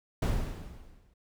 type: noise with exponential decay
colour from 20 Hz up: brown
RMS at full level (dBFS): -24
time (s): 0.22-1.14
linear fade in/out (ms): 5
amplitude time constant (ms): 200
effects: none